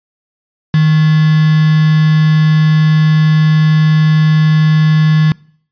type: tone with quantisation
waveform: sine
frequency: 155.56 Hz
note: D#3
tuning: in tune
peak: -6 dBFS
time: 0.74-5.32 s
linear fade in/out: 2 ms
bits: 3
effects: noise-tail reverb RT60 0.6 s tail -25 dB re dry + resampled to 11025 Hz